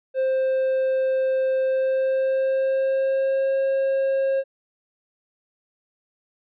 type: tone with pitch glide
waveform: triangle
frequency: 525 to 539.1 Hz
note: C5 to C#5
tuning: +6 to -48 cents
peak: -17 dBFS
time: 0.14-4.44 s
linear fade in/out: 50 ms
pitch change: +46 cents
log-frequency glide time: 1.64-3.57 s
effects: resampled to 8000 Hz